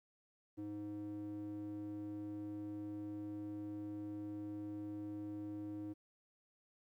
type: tone with band-pass filter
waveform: square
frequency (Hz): 103.83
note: G#2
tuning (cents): 0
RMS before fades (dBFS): -45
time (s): 0.57-5.94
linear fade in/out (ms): 20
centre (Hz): 300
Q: 3.5
effects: 13-bit